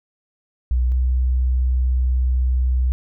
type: tone pair in turn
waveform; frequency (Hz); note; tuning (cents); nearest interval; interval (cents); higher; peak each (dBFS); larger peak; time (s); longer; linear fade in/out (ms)
sine; 61.8 / 63.14; B1 / B1; +2 / +39; unison; 37; second; -15; neither; 0.71-0.92 / 0.92-2.92; second; 0
effects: none